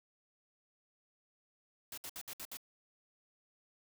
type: noise bursts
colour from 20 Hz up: white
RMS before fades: -45 dBFS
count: 6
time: 1.92-2.571 s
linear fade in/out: 2 ms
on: 56 ms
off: 63 ms
effects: none